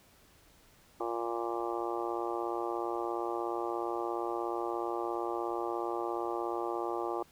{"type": "harmonic tone", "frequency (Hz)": 117, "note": "A#2", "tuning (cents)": 7, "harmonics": [3, 4, 5, 6, 7, 8, 9, 10], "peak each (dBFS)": [-36, -40, -42, -42, -39, -46, -44, -42], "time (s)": [1, 7.23], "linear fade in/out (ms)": 5, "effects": ["pink hiss -62 dBFS RMS until 7.31 s"]}